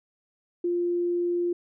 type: tone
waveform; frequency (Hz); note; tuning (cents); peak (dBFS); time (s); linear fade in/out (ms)
sine; 349.2; F4; 0; -23; 0.64-1.53; 5
effects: none